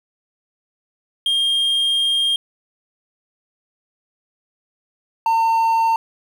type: tone pair in turn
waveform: triangle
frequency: 3217 / 906.4 Hz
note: G7 / A#5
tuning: +44 / -49 cents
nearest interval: octave + minor seventh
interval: 2193 cents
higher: first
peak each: -14 / -12 dBFS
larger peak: second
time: 1.26-2.36 / 5.26-5.96 s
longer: first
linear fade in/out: 2 ms
effects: 8-bit